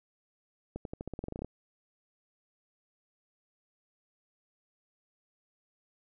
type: accelerating click train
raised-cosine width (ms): 2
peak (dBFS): -24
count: 14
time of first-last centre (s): 0.76-1.446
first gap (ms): 92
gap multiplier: 0.9
effects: none